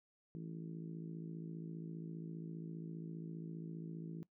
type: harmonic tone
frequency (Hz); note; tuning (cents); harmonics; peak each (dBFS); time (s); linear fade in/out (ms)
55; A1; 0; 3 / 4 / 5 / 6 / 7 / 8; -45 / -54 / -54 / -53 / -60 / -62; 0.35-4.23; 0
effects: noise-tail reverb RT60 0.1 s tail -18 dB re dry